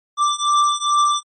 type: beating tone pair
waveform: square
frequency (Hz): 1174.7 / 1177.1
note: D6 / D6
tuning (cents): 0 / +4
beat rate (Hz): 2.4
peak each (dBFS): -19 / -18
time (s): 0.17-1.23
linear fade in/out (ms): 50
effects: MP3 32 kbps